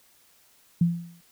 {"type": "tone with exponential decay", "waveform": "sine", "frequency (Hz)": 170.9, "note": "F3", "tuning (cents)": -37, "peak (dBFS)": -15, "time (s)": [0.81, 1.21], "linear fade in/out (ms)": 5, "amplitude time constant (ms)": 85, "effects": ["white hiss -60 dBFS RMS until 1.31 s"]}